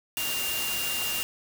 sine tone in noise, 2794 Hz, F7, in tune, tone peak -31 dBFS, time 0.17-1.23 s, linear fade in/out 0 ms, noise white, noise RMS -31 dBFS, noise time 0.17-1.23 s, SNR -3 dB, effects none

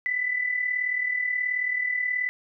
sine tone with amplitude modulation, 1993 Hz, B6, 15 cents sharp, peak -21 dBFS, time 0.06-2.29 s, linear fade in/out 0 ms, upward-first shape sine, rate 38.6 Hz, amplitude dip 60%, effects none

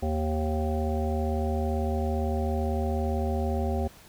harmonic tone, 77.78 Hz, D#2, in tune, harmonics 1 / 3 / 5 / 7 / 9 / 10, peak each -27 / -32 / -34 / -35 / -37 / -37 dBFS, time 0.02-3.88 s, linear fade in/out 10 ms, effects pink hiss -52 dBFS RMS until 4.08 s

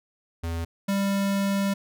square tone pair in turn, 83.4 / 197.73 Hz, E2 / G3, +21 / +15 cents, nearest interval octave + minor third, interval 1494 cents, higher second, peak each -28 / -23 dBFS, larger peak second, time 0.43-0.65 / 0.88-1.74 s, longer second, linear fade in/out 10 ms, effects none

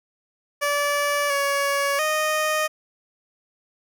15% pulse tone with pitch steps, 578 / 562 / 618 Hz, D5 / C#5 / D#5, -28 / +24 / -12 cents, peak -14 dBFS, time 0.61-2.68 s, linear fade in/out 20 ms, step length 690 ms, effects none

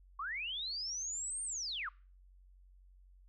sine linear two-way sweep, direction up then down, 1056 to 8870 to 1056 Hz, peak -37 dBFS, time 0.19-1.89 s, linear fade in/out 5 ms, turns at 1.43 s, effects noise-tail reverb RT60 0.4 s tail -25 dB re dry + added 46 Hz sine -58 dBFS peak until 3.28 s

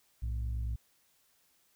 sine tone pair together, 61.24 / 110 Hz, B1 / A2, -14 / 0 cents, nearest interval minor seventh, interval 1014 cents, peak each -31 / -38 dBFS, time 0.22-0.76 s, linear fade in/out 10 ms, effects tanh soft clip ceiling -28 dBFS + white hiss -70 dBFS RMS until 1.75 s

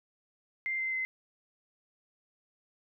sine tone with pitch steps, 2093 / 2075 / 2057 Hz, C7 / C7 / C7, 0 / -15 / -30 cents, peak -30 dBFS, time 0.66-1.05 s, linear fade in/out 0 ms, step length 130 ms, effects none

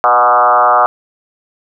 sine tone with frequency modulation, 975 Hz, B5, 23 cents flat, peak -6 dBFS, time 0.04-0.86 s, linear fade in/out 0 ms, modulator 121 Hz, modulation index 3, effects none

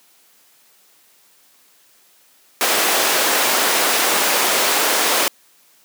pink high-pass noise, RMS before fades -17 dBFS, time 2.61-5.28 s, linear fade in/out 0 ms, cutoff 450 Hz, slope 12 dB/octave, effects white hiss -54 dBFS RMS until 5.84 s + high-pass 200 Hz 12 dB/octave

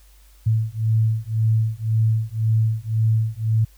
sine beating tone pair, 110 / 111.9 Hz, A2 / A2, 0 / +30 cents, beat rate 1.9 Hz, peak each -20 dBFS, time 0.46-3.65 s, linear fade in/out 10 ms, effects added 50 Hz sine -48 dBFS peak until 3.77 s + white hiss -57 dBFS RMS until 3.77 s

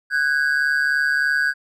triangle ring-modulated tone, 1568 Hz, G6, in tune, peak -12 dBFS, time 0.1-1.54 s, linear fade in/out 50 ms, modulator 71.6 Hz, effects none

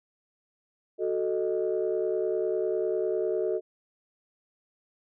sine chord, D# diminished, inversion first, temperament equal, 370 / 440 / 622.3 Hz, F#4 / A4 / D#5, 0 / 0 / 0 cents, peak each -28 / -28 / -32 dBFS, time 0.98-3.61 s, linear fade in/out 50 ms, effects tanh soft clip ceiling -17 dBFS

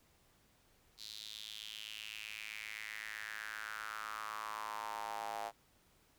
square tone with high-pass filter sweep, 53.9 Hz, A1, 35 cents flat, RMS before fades -45 dBFS, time 0.97-5.52 s, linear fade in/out 50 ms, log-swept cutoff 4200 to 730 Hz, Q 4.7, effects pink hiss -70 dBFS RMS until 6.18 s

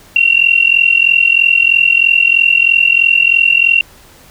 sine tone with amplitude modulation, 2746 Hz, F7, 30 cents flat, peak -3 dBFS, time 0.16-3.81 s, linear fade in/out 2 ms, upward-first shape sine, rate 43.1 Hz, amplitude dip 85%, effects pink hiss -42 dBFS RMS until 4.3 s

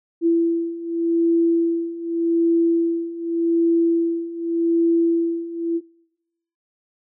sine beating tone pair, 334.4 / 335.25 Hz, E4 / E4, +25 / +29 cents, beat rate 0.85 Hz, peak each -21 / -18 dBFS, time 0.21-5.81 s, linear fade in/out 50 ms, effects noise-tail reverb RT60 0.9 s tail -24 dB re dry

